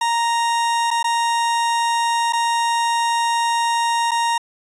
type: tone with dropouts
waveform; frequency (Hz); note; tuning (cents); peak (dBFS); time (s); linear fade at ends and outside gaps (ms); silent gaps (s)
40% pulse; 932.3; A#5; 0; -16; 0.01-4.38; 5; 0.906-0.911 / 1.029-1.042 / 2.325-2.332 / 4.11-4.115
effects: resampled to 24000 Hz